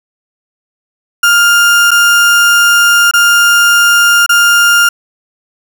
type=tone with dropouts; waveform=35% pulse; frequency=1405 Hz; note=F6; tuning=10 cents sharp; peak=-3 dBFS; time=1.23-4.89 s; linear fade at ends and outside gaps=5 ms; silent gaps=1.908-1.914 / 3.112-3.136 / 4.263-4.292 s; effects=none